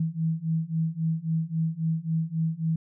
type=beating tone pair; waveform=sine; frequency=160 / 163.7 Hz; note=D#3 / E3; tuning=+49 / -12 cents; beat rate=3.7 Hz; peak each=-28 / -27 dBFS; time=0-2.76 s; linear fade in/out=5 ms; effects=none